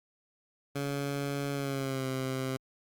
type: tone with pitch glide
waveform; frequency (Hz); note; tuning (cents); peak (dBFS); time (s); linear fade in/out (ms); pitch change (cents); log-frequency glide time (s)
15% pulse; 141 to 131.56; C#3 to C3; +30 to +10; -25; 0.75-2.57; 10; -120; 1.53-2.06
effects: Opus 48 kbps